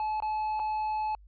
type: tone with dropouts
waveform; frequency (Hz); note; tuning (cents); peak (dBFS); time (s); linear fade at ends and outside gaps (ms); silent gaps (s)
triangle; 860; A5; -40; -26; 0-1.15; 1; 0.202-0.223 / 0.594-0.598
effects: added 50 Hz sine -51 dBFS peak until 1.27 s + resampled to 11025 Hz